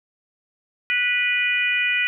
harmonic tone, 491.4 Hz, B4, 9 cents flat, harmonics 3 / 4 / 5 / 6, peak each -27 / -23 / -21 / -29 dBFS, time 0.9-2.07 s, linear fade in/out 0 ms, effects none

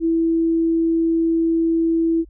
sine tone, 329.4 Hz, E4, 1 cent flat, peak -15 dBFS, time 0-2.25 s, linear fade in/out 50 ms, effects added 50 Hz sine -42 dBFS peak until 2.29 s

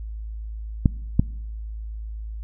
clicks, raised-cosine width 5 ms, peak -3 dBFS, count 2, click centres 0.858 / 1.195 s, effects noise-tail reverb RT60 0.9 s tail -23 dB re dry + added 54 Hz sine -30 dBFS peak until 2.43 s

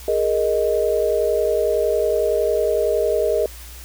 sine chord, Ab suspended second, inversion none, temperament equal, 415.3 / 466.2 / 622.3 Hz, Ab4 / Bb4 / Eb5, 0 / 0 / 0 cents, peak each -21 / -21 / -20 dBFS, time 0.08-3.46 s, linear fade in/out 2 ms, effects added 60 Hz sine -37 dBFS peak until 3.84 s + white hiss -41 dBFS RMS until 3.84 s

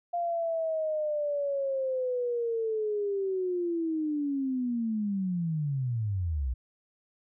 sine linear sweep, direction down, 698.5 to 58.27 Hz, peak -27 dBFS, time 0.13-6.54 s, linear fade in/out 10 ms, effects none

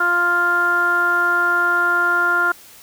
15% pulse tone with low-pass filter, 350 Hz, F4, 4 cents sharp, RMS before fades -17 dBFS, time 0-2.52 s, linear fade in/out 5 ms, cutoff 1400 Hz, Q 8.6, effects white hiss -44 dBFS RMS until 2.82 s

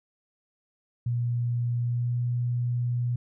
sine tone with pitch glide, 120 to 121.53 Hz, B2 to B2, -49 to -27 cents, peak -24 dBFS, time 1.06-3.16 s, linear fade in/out 5 ms, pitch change +22 cents, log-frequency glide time 1.8-2.2 s, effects none

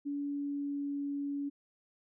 sine tone with pitch glide, 285.5 to 283.5 Hz, D4 to C#4, -49 to +39 cents, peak -33 dBFS, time 0.05-1.5 s, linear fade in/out 20 ms, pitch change -12 cents, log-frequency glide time 0.21-1.02 s, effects none

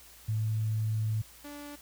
sine / sawtooth tone pair in turn, 109.3 / 290.3 Hz, A2 / D4, -11 / -20 cents, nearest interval octave + perfect fourth, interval 1691 cents, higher second, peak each -27 / -38 dBFS, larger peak first, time 0.28-1.22 / 1.44-1.76 s, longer first, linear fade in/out 10 ms, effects added 60 Hz sine -60 dBFS peak until 1.81 s + white hiss -54 dBFS RMS until 1.81 s

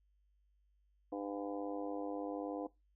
harmonic tone with a mistuned harmonic, 100.7 Hz, G2, 47 cents sharp, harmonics 3 / 4 / 5 / 6 / 7 / 8 / 9 / 10, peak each -41 / -50 / -43 / -55 / -47 / -52 / -58 / -55 dBFS, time 1.12-2.67 s, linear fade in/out 5 ms, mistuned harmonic 9, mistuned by -47 cents, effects noise-tail reverb RT60 0.2 s tail -20 dB re dry + added 50 Hz sine -70 dBFS peak until 2.95 s

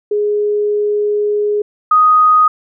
sine tone pair in turn, 416.1 / 1246.9 Hz, G#4 / D#6, +3 / +3 cents, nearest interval octave + perfect fifth, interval 1900 cents, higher second, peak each -12 / -6 dBFS, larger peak second, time 0.11-1.62 / 1.91-2.48 s, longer first, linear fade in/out 5 ms, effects none

